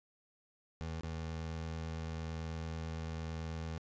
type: tone with dropouts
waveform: 25% pulse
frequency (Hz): 81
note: E2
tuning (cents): -30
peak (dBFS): -35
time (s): 0.81-3.78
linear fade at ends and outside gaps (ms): 0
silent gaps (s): 1.009-1.034
effects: resampled to 16000 Hz